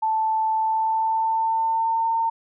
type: tone with pitch glide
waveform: sine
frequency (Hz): 880 to 908.9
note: A5 to A#5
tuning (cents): 0 to -44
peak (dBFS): -19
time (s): 0.02-2.3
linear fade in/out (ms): 10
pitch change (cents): +56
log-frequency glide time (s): 0.54-2.15
effects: none

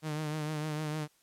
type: tone with vibrato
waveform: sawtooth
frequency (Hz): 153.1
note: D#3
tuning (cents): -28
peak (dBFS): -29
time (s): 0.02-1.08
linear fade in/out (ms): 50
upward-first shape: triangle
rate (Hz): 6.6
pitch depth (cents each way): 50
effects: white hiss -68 dBFS RMS until 1.22 s + low-pass 12000 Hz 12 dB/octave

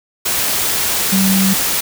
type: tone in noise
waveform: sine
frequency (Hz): 192.1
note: G3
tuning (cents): -35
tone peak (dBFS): -12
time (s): 1.12-1.54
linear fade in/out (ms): 10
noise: white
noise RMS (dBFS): -17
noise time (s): 0.25-1.81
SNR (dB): +2
effects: none

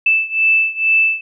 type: beating tone pair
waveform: sine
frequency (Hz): 2637 / 2639.2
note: E7 / E7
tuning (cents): 0 / +1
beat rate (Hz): 2.2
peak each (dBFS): -14 / -16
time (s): 0.06-1.21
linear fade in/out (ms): 5
effects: none

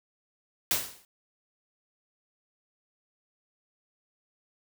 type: noise with exponential decay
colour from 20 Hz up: white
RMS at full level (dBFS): -23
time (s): 0.71-1.05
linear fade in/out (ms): 1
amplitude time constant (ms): 72
effects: none

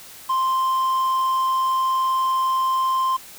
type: tone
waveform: triangle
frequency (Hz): 1046.5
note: C6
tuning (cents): 0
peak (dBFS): -16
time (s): 0.29-3.17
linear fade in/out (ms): 10
effects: white hiss -42 dBFS RMS until 3.38 s

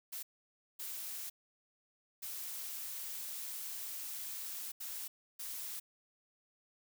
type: noise bursts at uneven times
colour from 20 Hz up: blue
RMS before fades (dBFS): -43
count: 5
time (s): 0.12-0.23 / 0.79-1.3 / 2.22-4.72 / 4.8-5.08 / 5.39-5.8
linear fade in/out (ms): 10
effects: none

